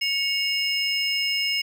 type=tone cluster; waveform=triangle; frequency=2201 / 2827 / 5130 Hz; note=C#7 / F7 / E8; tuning=-13 / +20 / -48 cents; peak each=-25 dBFS; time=0.01-1.62 s; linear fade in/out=10 ms; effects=none